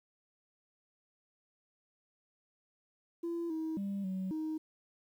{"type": "tone with pitch steps", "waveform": "sine", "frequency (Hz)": [338.7, 318.9, 198.5, 188.3, 313.4], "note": ["E4", "D#4", "G3", "F#3", "D#4"], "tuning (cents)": [47, 43, 22, 31, 13], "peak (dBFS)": -32, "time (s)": [3.23, 4.58], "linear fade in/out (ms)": 10, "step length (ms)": 270, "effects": ["tanh soft clip ceiling -32 dBFS", "11-bit"]}